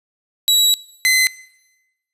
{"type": "tone pair in turn", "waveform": "sawtooth", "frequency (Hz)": [3897, 2044], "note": ["B7", "C7"], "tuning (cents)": [-24, -41], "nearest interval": "major seventh", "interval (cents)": 1117, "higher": "first", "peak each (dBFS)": -8, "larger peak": "neither", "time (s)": [[0.48, 0.74], [1.05, 1.27]], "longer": "first", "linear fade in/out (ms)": 0, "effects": ["noise-tail reverb RT60 1.0 s tail -22 dB re dry", "resampled to 32000 Hz"]}